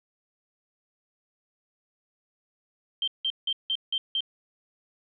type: tone bursts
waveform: sine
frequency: 3143 Hz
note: G7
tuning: 4 cents sharp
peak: -24 dBFS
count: 6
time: 3.02-4.206 s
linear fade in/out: 2 ms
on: 56 ms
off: 170 ms
effects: none